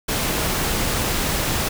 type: noise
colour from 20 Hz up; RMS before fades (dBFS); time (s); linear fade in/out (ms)
pink; -22; 0.08-1.69; 10
effects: none